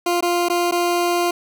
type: tone with dropouts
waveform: 20% pulse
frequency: 349.2 Hz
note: F4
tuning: in tune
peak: -12 dBFS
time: 0.06-1.31 s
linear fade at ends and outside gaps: 5 ms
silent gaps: 0.208-0.225 / 0.486-0.498 / 0.712-0.721 s
effects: none